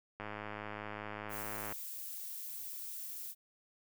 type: click train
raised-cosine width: 0.5 ms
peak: -27 dBFS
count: 161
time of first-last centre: 0.2-1.724 s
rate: 105 Hz
type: noise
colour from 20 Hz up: violet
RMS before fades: -44 dBFS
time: 1.29-3.35 s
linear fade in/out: 50 ms
effects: none